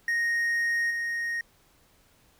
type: tone with level steps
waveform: triangle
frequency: 1864.7 Hz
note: A#6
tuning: in tune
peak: -22 / -26 dBFS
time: 0.08-1.41 s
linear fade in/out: 2 ms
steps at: 0.9 s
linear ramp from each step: 10 ms
effects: pink hiss -62 dBFS RMS until 2.39 s